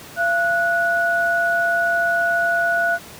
sine tone pair together, 683 / 1468.7 Hz, F5 / F#6, -39 / -13 cents, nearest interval octave + minor second, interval 1326 cents, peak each -20 / -18 dBFS, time 0.16-2.99 s, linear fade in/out 50 ms, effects pink hiss -39 dBFS RMS until 3.19 s + high-pass 100 Hz 12 dB/octave

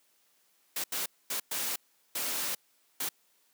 white noise bursts at uneven times, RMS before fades -33 dBFS, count 6, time 0.76-0.84 / 0.92-1.06 / 1.3-1.4 / 1.51-1.76 / 2.15-2.55 / 3-3.09 s, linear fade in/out 5 ms, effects white hiss -69 dBFS RMS until 3.53 s + high-pass 200 Hz 12 dB/octave

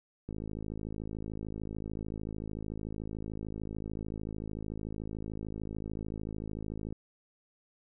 click train, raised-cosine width 3 ms, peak -26 dBFS, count 356, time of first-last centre 0.29-6.926 s, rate 53.5 Hz, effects none

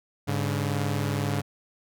sawtooth tone pair together, 101.7 / 142.01 Hz, G#2 / C#3, -36 / +42 cents, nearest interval tritone, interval 578 cents, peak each -24 dBFS, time 0.27-1.42 s, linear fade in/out 20 ms, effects none

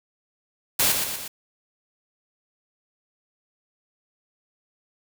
white noise with echo, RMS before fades -20 dBFS, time 0.79-0.92 s, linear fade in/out 5 ms, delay 120 ms, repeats 3, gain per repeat -5 dB, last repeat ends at 1.28 s, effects none

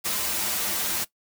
white noise with comb filter, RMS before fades -27 dBFS, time 0.04-1.05 s, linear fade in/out 20 ms, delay 7.3 ms, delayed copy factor -1, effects noise-tail reverb RT60 0.1 s tail -17 dB re dry + high-pass 80 Hz 12 dB/octave

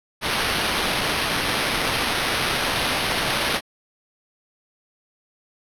violet noise with sample-and-hold, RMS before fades -23 dBFS, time 0.21-3.61 s, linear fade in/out 50 ms, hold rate 7350 Hz, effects low-pass 12000 Hz 12 dB/octave

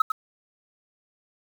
sine tone with echo, 1292 Hz, E6, 35 cents flat, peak -13 dBFS, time 0-0.02 s, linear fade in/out 5 ms, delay 100 ms, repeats 1, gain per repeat -8 dB, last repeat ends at 0.12 s, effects tanh soft clip ceiling -12 dBFS + 7-bit

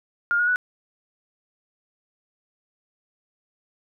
sine tone with pitch steps, 1412 / 1445 / 1478.8 Hz, F6 / F#6 / F#6, +19 / -41 / -1 cents, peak -18 dBFS, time 0.31-0.559 s, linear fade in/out 0 ms, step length 83 ms, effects none

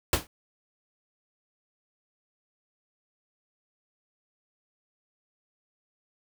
pink noise with exponential decay, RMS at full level -19 dBFS, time 0.13-0.27 s, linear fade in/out 2 ms, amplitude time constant 30 ms, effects none

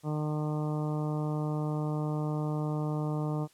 harmonic tone, 151.6 Hz, D#3, 45 cents flat, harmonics 1 / 2 / 3 / 4 / 5 / 6 / 7 / 8, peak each -30 / -36 / -40 / -42 / -44 / -46 / -47 / -48 dBFS, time 0.03-3.48 s, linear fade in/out 50 ms, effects white hiss -63 dBFS RMS until 3.53 s + low-pass 11000 Hz 12 dB/octave

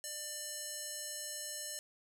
square tone with band-pass filter, 596 Hz, D5, 25 cents sharp, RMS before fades -43 dBFS, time 0.04-1.79 s, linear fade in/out 0 ms, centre 8000 Hz, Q 1.8, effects none

